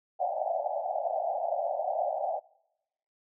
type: band-pass noise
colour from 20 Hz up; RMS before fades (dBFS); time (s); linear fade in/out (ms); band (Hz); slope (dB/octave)
white; -31; 0.19-2.4; 20; 580 to 790; 96
effects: noise-tail reverb RT60 0.9 s tail -25 dB re dry